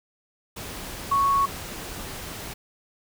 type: tone in noise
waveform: sine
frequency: 1108.7 Hz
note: C#6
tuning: in tune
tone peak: -18 dBFS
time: 1.11-1.46 s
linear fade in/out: 10 ms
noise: pink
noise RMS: -36 dBFS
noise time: 0.56-2.54 s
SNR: +15 dB
effects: none